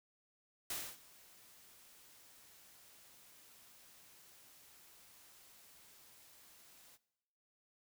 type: noise with ADSR envelope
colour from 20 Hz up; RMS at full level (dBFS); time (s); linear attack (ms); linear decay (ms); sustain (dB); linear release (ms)
white; -40; 0.7-6.98; 4; 260; -22; 32
effects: noise-tail reverb RT60 1.0 s tail -20 dB re dry